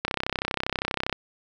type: click train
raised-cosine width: 0.3 ms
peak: -9 dBFS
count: 36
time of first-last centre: 0.05-1.127 s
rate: 32.5 Hz
effects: none